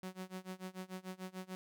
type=tone with tremolo; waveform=sawtooth; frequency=186 Hz; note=F#3; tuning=9 cents sharp; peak=-37 dBFS; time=0.03-1.55 s; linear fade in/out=0 ms; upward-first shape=sine; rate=6.8 Hz; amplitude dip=95%; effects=none